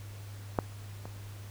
clicks, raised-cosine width 1 ms, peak -12 / -27 dBFS, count 2, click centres 0.588 / 1.055 s, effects added 101 Hz sine -42 dBFS peak until 1.5 s + pink hiss -53 dBFS RMS until 1.5 s

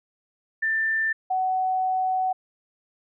sine tone pair in turn, 1781 / 748.8 Hz, A6 / F#5, +21 / +20 cents, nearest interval octave + minor third, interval 1501 cents, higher first, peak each -21 dBFS, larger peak neither, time 0.62-1.13 / 1.3-2.33 s, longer second, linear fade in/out 10 ms, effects none

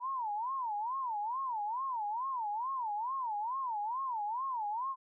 sine tone with vibrato, 944 Hz, A#5, 22 cents sharp, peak -33 dBFS, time 0-4.96 s, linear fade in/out 50 ms, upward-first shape sine, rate 2.3 Hz, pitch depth 240 cents each way, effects none

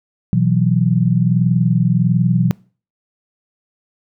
sine chord, B suspended fourth, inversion none, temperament equal, 123.47 / 164.81 / 185 Hz, B2 / E3 / F#3, 0 / 0 / 0 cents, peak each -16 dBFS, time 0.33-2.51 s, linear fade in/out 0 ms, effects noise-tail reverb RT60 0.4 s tail -24 dB re dry

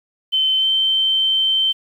sine tone with pitch glide, 3074 to 3106 Hz, G7 to G7, -35 to -17 cents, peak -14 dBFS, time 0.32-1.73 s, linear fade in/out 20 ms, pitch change +18 cents, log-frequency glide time 0.58-0.67 s, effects 8-bit

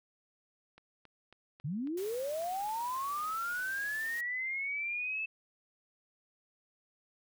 click train, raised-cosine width 0.3 ms, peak -39 dBFS, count 12, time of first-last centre 0.78-3.785 s, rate 3.66 Hz
sine linear sweep, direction up, 128.3 to 2637 Hz, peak -33 dBFS, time 1.64-5.26 s, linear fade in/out 10 ms
white noise, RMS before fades -49 dBFS, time 1.97-4.21 s, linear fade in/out 5 ms
effects none

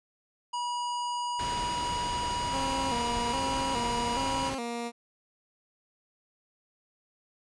harmonic tone, 968 Hz, B5, 35 cents flat, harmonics 1 / 3 / 5 / 7 / 9, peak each -30 / -40 / -44 / -47 / -49 dBFS, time 0.53-4.5 s, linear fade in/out 10 ms
pink low-pass noise, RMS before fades -37 dBFS, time 1.39-4.55 s, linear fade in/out 5 ms, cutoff 6600 Hz, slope 12 dB/octave
15% pulse tone with vibrato, 251.5 Hz, B3, 32 cents sharp, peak -26 dBFS, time 2.5-4.92 s, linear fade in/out 50 ms, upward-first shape square, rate 1.2 Hz, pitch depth 110 cents each way
effects resampled to 24000 Hz

